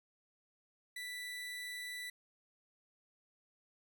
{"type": "tone", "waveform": "30% pulse", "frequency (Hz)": 1975.5, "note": "B6", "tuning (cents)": 0, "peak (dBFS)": -39, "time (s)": [0.96, 2.1], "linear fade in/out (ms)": 5, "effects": []}